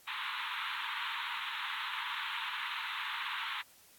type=band-pass noise; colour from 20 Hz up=pink; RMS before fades=-39 dBFS; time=0.07-3.62 s; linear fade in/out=10 ms; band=900 to 3900 Hz; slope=96 dB/octave; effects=white hiss -61 dBFS RMS until 3.98 s + AAC 64 kbps